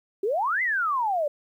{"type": "exponential two-way sweep", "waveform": "sine", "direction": "up then down", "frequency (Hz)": [373, 2093, 564], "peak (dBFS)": -22, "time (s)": [0.23, 1.28], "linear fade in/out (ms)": 5, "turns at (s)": 0.62, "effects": ["10-bit"]}